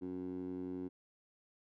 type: tone with band-pass filter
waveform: 15% pulse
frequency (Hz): 91.3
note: F#2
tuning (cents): -23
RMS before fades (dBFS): -42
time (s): 0.01-0.89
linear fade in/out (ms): 20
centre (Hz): 310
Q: 3.5
effects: none